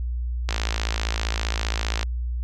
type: click train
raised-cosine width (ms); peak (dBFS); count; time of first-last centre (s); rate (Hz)
0.2; -8; 86; 0.49-2.03; 55.2
effects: added 60 Hz sine -24 dBFS peak until 2.43 s

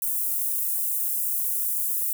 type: high-pass noise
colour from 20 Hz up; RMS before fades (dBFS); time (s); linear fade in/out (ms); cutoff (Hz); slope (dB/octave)
white; -26; 0.02-2.13; 2; 9800; 24
effects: none

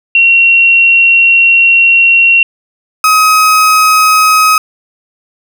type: tone pair in turn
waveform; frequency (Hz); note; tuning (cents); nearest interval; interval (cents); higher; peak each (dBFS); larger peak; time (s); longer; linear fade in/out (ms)
sine / 35% pulse; 2737 / 1266.6; F7 / D#6; -36 / +30; octave + minor second; 1334; first; -3; neither; 0.15-2.43 / 3.04-4.58; first; 2
effects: none

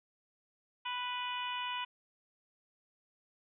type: harmonic tone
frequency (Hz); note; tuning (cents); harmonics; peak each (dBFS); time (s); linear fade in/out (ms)
493.9; B4; 0; 2 / 3 / 4 / 5 / 6 / 7; -38 / -46 / -48 / -43 / -41 / -50; 0.85-1.85; 10
effects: none

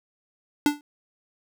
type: tone with exponential decay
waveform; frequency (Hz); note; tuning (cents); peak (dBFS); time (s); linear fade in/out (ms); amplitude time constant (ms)
square; 293.1; D4; -3; -14; 0.66-0.81; 1; 32
effects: none

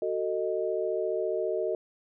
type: chord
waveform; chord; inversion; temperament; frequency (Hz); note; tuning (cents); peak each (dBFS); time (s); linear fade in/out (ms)
sine; D# diminished; first; just; 373.4 / 448 / 622.3; F#4 / A4 / D#5; +16 / +31 / 0; -31; 0.02-1.75; 2
effects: none

